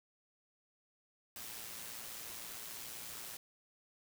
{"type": "noise with amplitude modulation", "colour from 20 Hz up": "white", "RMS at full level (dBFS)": -45, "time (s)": [1.36, 3.37], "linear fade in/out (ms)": 2, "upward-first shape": "sine", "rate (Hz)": 115, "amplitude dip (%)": 40, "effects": []}